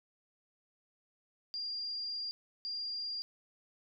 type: tone bursts at uneven times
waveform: sine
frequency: 4792 Hz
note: D8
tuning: 34 cents sharp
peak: -36 dBFS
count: 2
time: 1.54-2.31 / 2.65-3.22 s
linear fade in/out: 0 ms
effects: none